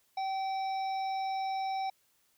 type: harmonic tone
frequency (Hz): 770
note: G5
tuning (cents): -31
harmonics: 1 / 3 / 5 / 7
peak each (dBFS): -31 / -46 / -50 / -49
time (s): 0.17-1.9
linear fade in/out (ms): 5
effects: white hiss -71 dBFS RMS until 2.37 s